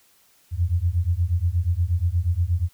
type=beating tone pair; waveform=sine; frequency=83 / 91.4 Hz; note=E2 / F#2; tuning=+12 / -21 cents; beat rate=8.4 Hz; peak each=-22 dBFS; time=0.51-2.69 s; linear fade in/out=50 ms; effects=white hiss -59 dBFS RMS until 2.73 s